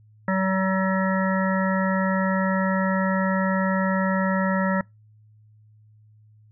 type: harmonic tone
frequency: 190 Hz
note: F#3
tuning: 46 cents sharp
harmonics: 1 / 3 / 5 / 7 / 9 / 10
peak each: -22 / -27 / -29 / -30 / -32 / -32 dBFS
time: 0.28-4.81 s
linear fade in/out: 2 ms
effects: noise-tail reverb RT60 0.2 s tail -26 dB re dry + added 107 Hz sine -51 dBFS peak until 6.51 s